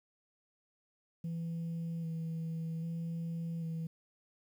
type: tone with vibrato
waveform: sine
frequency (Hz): 164.81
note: E3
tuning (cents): 0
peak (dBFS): -33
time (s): 1.24-3.87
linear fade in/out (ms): 5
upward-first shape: square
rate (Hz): 0.63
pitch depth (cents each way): 18
effects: tanh soft clip ceiling -34 dBFS + 11-bit